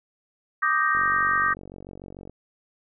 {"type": "chord", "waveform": "sine", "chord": "Eb major seventh", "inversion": "third", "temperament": "equal", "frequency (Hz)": [1174.7, 1244.5, 1568, 1864.7], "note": ["D6", "Eb6", "G6", "Bb6"], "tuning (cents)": [0, 0, 0, 0], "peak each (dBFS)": -25, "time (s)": [0.62, 1.54], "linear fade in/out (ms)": 10}
{"type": "click train", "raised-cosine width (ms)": 2, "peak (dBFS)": -27, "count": 64, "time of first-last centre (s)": [0.95, 2.296], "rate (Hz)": 46.8}
{"effects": []}